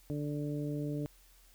harmonic tone, 146.83 Hz, D3, in tune, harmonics 1 / 2 / 3 / 4, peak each -36 / -37 / -43 / -46 dBFS, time 0.1-1.06 s, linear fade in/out 0 ms, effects added 42 Hz sine -61 dBFS peak until 1.54 s + white hiss -64 dBFS RMS until 1.54 s

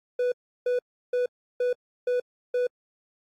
triangle tone bursts, 493.9 Hz, B4, in tune, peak -20 dBFS, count 6, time 0.19-2.67 s, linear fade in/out 5 ms, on 130 ms, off 340 ms, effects AAC 48 kbps

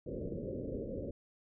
white low-pass noise, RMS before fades -40 dBFS, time 0.06-1.11 s, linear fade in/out 5 ms, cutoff 570 Hz, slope 96 dB/octave, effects none

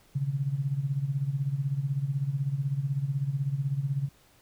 sine tone with tremolo, 138.59 Hz, C#3, in tune, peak -23 dBFS, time 0.15-4.09 s, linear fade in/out 10 ms, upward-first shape sine, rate 16 Hz, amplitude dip 75%, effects pink hiss -61 dBFS RMS until 4.41 s

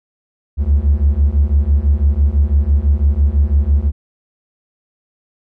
triangle beating tone pair, 68.4 / 74.4 Hz, C#2 / D2, -23 / +23 cents, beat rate 6 Hz, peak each -11 / -10 dBFS, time 0.57-3.92 s, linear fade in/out 50 ms, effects tanh soft clip ceiling -3 dBFS

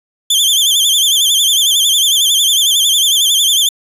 sawtooth tone with vibrato, 3322 Hz, G#7, in tune, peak -6 dBFS, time 0.3-3.69 s, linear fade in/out 5 ms, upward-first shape sine, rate 11 Hz, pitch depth 120 cents each way, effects resampled to 32000 Hz

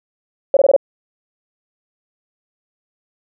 sine tone bursts, 554.4 Hz, C#5, in tune, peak -7 dBFS, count 5, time 0.54-0.764 s, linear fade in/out 2 ms, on 28 ms, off 21 ms, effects none

